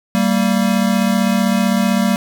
square tone pair together, 194.35 / 230 Hz, G3 / A#3, -15 / -23 cents, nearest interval minor third, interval 292 cents, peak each -16 / -17 dBFS, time 0.15-2.16 s, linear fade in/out 0 ms, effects none

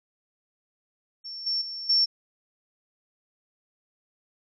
sine tone with level steps, 5440 Hz, F8, 46 cents flat, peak -35 / -24 / -33 / -18 dBFS, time 1.24-2.06 s, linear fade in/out 20 ms, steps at 1.46 / 1.61 / 1.89 s, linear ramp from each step 10 ms, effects none

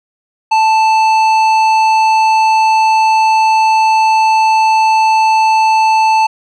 triangle tone with tanh clipping, 880 Hz, A5, in tune, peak -9 dBFS, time 0.51-6.27 s, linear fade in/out 10 ms, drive 16 dB, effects none

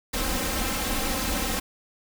pink noise with comb filter, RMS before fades -27 dBFS, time 0.13-1.6 s, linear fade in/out 10 ms, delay 3.8 ms, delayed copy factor +0.85, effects none

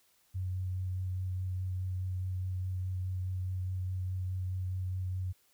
sine tone with vibrato, 92.5 Hz, F#2, in tune, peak -32 dBFS, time 0.34-5.33 s, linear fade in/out 20 ms, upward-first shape sine, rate 4.8 Hz, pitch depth 13 cents each way, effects white hiss -69 dBFS RMS until 5.53 s

